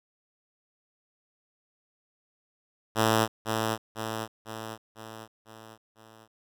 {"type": "tone with echo", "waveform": "5% pulse", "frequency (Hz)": 110.7, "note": "A2", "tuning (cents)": 11, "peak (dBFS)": -10, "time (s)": [2.95, 3.28], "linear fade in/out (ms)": 50, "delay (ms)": 500, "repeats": 6, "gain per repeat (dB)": -5, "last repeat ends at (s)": 6.28, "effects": []}